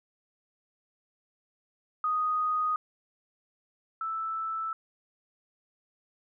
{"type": "tone pair in turn", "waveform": "sine", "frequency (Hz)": [1244.5, 1318.5], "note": ["D#6", "E6"], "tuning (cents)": [0, 0], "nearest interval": "minor second", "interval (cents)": 100, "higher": "second", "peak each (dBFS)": [-25, -30], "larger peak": "first", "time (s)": [[2.04, 2.76], [4.01, 4.73]], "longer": "neither", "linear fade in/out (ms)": 2, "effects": []}